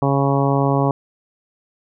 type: harmonic tone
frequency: 138.59 Hz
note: C#3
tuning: in tune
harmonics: 1 / 2 / 3 / 4 / 5 / 6 / 7 / 8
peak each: -18 / -21 / -23 / -24 / -25 / -26 / -26 / -27 dBFS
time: 0.02-0.91 s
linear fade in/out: 2 ms
effects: none